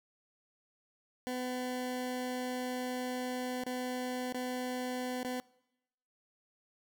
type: tone with dropouts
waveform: 20% pulse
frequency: 251.6 Hz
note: B3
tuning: 32 cents sharp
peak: -30 dBFS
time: 1.27-5.4 s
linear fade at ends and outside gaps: 0 ms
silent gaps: 3.636-3.665 / 4.324-4.345 / 5.231-5.248 s
effects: noise-tail reverb RT60 0.9 s tail -24 dB re dry